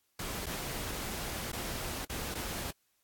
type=noise with dropouts; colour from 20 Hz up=pink; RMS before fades=-38 dBFS; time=0.19-2.71 s; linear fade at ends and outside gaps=5 ms; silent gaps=0.46-0.465 / 1.519-1.529 / 2.05-2.096 / 2.343-2.35 s; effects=white hiss -75 dBFS RMS until 3.03 s + AAC 64 kbps